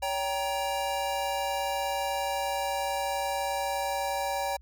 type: chord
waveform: square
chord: G diminished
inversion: second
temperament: just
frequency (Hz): 564.5 / 784 / 940.8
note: Db5 / G5 / Bb5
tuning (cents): +31 / 0 / +16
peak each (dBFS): -34 / -32 / -35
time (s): 0.02-4.57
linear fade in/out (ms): 10
effects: added 60 Hz sine -50 dBFS peak until 4.61 s